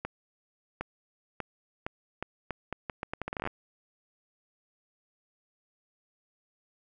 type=accelerating click train; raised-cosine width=0.5 ms; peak=-18 dBFS; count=20; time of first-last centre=0.05-3.474 s; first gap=760 ms; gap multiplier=0.78; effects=none